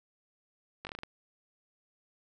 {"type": "slowing click train", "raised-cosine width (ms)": 0.3, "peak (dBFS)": -23, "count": 7, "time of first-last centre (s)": [0.85, 1.034], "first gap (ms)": 19, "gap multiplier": 1.19, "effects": []}